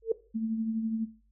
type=tone with exponential growth; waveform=sine; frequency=450.1 Hz; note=A4; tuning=39 cents sharp; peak=-18 dBFS; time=0.02-0.12 s; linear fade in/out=5 ms; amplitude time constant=20 ms
type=tone with tremolo; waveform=sine; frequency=222.9 Hz; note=A3; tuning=23 cents sharp; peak=-26 dBFS; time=0.34-1.06 s; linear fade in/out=20 ms; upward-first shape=triangle; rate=12 Hz; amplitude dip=55%
effects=noise-tail reverb RT60 0.4 s tail -18 dB re dry + added 50 Hz sine -63 dBFS peak until 1.31 s